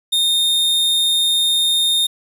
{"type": "tone", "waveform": "45% pulse", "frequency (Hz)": 3667, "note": "A#7", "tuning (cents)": -29, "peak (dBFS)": -14, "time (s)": [0.12, 2.07], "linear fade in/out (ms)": 10, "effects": ["resampled to 32000 Hz", "8-bit"]}